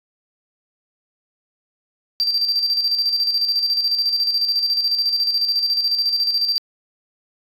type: tone with tremolo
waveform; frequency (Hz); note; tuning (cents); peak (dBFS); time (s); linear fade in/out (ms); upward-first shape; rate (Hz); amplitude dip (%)
sine; 4699; D8; 0; -13; 2.2-6.58; 0; square; 14; 55
effects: tanh soft clip ceiling -13 dBFS